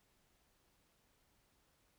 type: silence
effects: pink hiss -75 dBFS RMS until 1.98 s